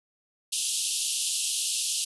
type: band-pass noise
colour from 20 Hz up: white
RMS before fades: -29 dBFS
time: 0.52-2.05 s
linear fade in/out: 10 ms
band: 2700 to 11000 Hz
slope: 96 dB/octave
effects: none